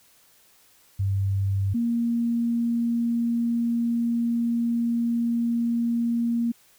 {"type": "tone pair in turn", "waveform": "sine", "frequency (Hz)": [98, 234.4], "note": ["G2", "A#3"], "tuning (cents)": [0, 10], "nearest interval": "octave + minor third", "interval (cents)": 1510, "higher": "second", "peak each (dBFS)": -21, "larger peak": "neither", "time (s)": [[0.99, 1.74], [1.74, 6.52]], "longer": "second", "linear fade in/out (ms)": 10, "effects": ["white hiss -58 dBFS RMS until 6.78 s"]}